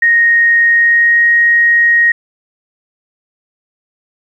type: tone with pitch glide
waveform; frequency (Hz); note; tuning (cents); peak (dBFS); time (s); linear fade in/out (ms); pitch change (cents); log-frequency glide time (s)
sine; 1864.7 to 1876.6; A#6 to A#6; 0 to +11; -6; 0.02-2.12; 5; +11; 0.69-1.25
effects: 8-bit